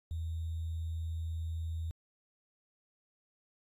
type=tone with sample-and-hold; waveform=sine; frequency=81.7 Hz; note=E2; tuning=15 cents flat; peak=-34 dBFS; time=0.11-1.91 s; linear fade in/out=0 ms; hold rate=3675 Hz; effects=AAC 48 kbps